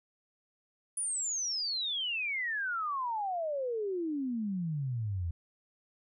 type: exponential sweep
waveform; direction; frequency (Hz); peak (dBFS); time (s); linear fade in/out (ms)
sine; down; 9960 to 81; -31; 0.97-5.31; 5
effects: none